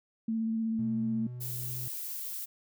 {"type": "tone with vibrato", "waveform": "sine", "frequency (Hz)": 223.9, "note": "A3", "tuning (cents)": 30, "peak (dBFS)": -28, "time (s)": [0.28, 1.27], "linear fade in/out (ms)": 5, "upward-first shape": "square", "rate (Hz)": 16, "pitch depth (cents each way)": 13}
{"type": "tone", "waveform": "triangle", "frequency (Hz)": 123.47, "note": "B2", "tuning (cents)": 0, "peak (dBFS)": -36, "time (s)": [0.79, 1.88], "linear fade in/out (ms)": 0}
{"type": "noise", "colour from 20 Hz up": "violet", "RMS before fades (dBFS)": -38, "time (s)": [1.4, 2.46], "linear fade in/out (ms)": 20}
{"effects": []}